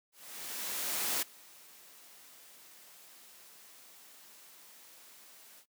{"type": "noise with ADSR envelope", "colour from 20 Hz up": "white", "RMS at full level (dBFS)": -32, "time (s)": [0.12, 5.66], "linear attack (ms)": 1100, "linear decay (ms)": 12, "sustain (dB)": -24, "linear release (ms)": 74, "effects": ["noise-tail reverb RT60 0.1 s tail -21 dB re dry", "high-pass 200 Hz 12 dB/octave"]}